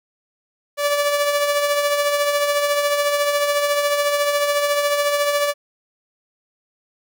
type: tone with tremolo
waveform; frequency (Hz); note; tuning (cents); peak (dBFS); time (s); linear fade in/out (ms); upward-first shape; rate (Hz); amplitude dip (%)
sawtooth; 579; D5; -25; -11; 0.77-5.54; 50; triangle; 14; 50
effects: none